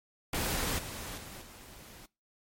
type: noise with level steps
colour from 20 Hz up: pink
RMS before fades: -32 / -41 / -46 / -51 dBFS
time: 0.33-2.06 s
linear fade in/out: 5 ms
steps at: 0.78 / 1.17 / 1.41 s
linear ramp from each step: 10 ms
effects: noise-tail reverb RT60 0.3 s tail -25 dB re dry + MP3 64 kbps